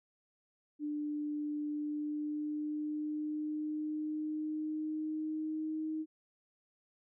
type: tone with pitch glide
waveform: sine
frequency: 297.2 to 313.2 Hz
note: D4 to D#4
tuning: +21 to +11 cents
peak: -34 dBFS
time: 0.79-6.06 s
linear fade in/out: 50 ms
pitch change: +90 cents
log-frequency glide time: 1.69-5.88 s
effects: none